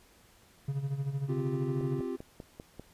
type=tone with tremolo; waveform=triangle; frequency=138.59 Hz; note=C#3; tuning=in tune; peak=-26 dBFS; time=0.68-2 s; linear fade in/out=5 ms; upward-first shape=sine; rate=13 Hz; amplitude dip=70%
type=chord; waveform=triangle; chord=C suspended fourth; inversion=none; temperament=just; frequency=261.6 / 348.8 / 392.4 Hz; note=C4 / F4 / G4; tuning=0 / -2 / +2 cents; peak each=-35 dBFS; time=1.28-2.17 s; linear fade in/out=20 ms
type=click train; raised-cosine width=2 ms; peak=-29 dBFS; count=6; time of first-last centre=1.81-2.796 s; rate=5.07 Hz
effects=pink hiss -61 dBFS RMS until 2.93 s + resampled to 32000 Hz